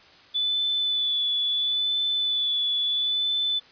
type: tone with vibrato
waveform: sine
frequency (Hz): 3475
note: A7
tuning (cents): -22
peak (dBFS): -22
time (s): 0.34-3.6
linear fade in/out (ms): 20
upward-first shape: sine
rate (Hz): 0.74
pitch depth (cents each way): 21
effects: white hiss -52 dBFS RMS until 3.71 s + resampled to 11025 Hz